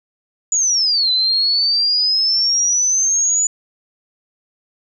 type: exponential two-way sweep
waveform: sine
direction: down then up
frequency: 6970 to 4006 to 6970 Hz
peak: -13 dBFS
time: 0.52-3.47 s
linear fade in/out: 2 ms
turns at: 1.11 s
effects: none